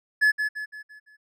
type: tone with echo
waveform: triangle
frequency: 1712 Hz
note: A6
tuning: 48 cents flat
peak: -14 dBFS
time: 0.21-0.32 s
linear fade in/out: 20 ms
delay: 170 ms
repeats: 5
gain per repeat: -7 dB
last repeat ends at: 1.17 s
effects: none